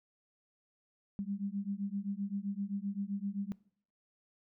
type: beating tone pair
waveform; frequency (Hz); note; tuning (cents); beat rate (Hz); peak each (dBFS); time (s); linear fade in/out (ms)
sine; 196 / 203.7; G3 / G#3; 0 / -33; 7.7; -38 / -38; 1.19-3.52; 0
effects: noise-tail reverb RT60 0.6 s tail -22 dB re dry